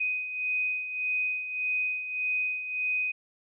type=beating tone pair; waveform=sine; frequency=2500 / 2501.7 Hz; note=D#7 / D#7; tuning=+8 / +9 cents; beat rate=1.7 Hz; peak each=-35 / -28 dBFS; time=0-3.12 s; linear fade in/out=10 ms; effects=none